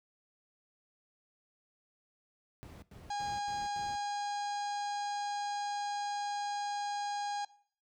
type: noise bursts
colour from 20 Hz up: brown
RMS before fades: -45 dBFS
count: 5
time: 2.63-3.952 s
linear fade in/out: 0 ms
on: 190 ms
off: 93 ms
type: harmonic tone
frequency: 818 Hz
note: G#5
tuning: 26 cents flat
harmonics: 1 / 2 / 3 / 4 / 5 / 6 / 7 / 8 / 9 / 10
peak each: -34 / -47 / -54 / -52 / -49 / -51 / -61 / -52 / -63 / -63 dBFS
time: 3.1-7.45 s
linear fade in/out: 5 ms
effects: noise-tail reverb RT60 0.5 s tail -19 dB re dry + high-pass 80 Hz 12 dB/octave